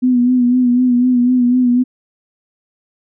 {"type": "tone with vibrato", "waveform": "sine", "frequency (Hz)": 248, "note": "B3", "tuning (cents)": 7, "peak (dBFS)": -9, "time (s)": [0.02, 1.84], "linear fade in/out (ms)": 20, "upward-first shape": "sine", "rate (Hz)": 4, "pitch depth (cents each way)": 42, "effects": []}